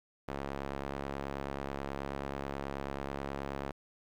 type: tone with band-pass filter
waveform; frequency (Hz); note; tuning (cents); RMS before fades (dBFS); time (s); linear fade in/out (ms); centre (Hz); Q
sawtooth; 69.3; C#2; 0; -39; 0.28-3.72; 5; 740; 0.58
effects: 10-bit